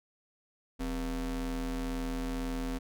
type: ring-modulated tone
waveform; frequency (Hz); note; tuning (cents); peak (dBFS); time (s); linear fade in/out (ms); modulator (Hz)
square; 110; A2; 0; -30; 0.79-2.79; 20; 151
effects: none